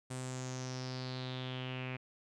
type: tone with low-pass filter sweep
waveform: sawtooth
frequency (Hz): 128.4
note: C3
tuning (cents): -32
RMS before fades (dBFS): -41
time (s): 0.1-1.97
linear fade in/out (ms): 10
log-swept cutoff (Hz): 8700 to 2400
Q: 5.3
effects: none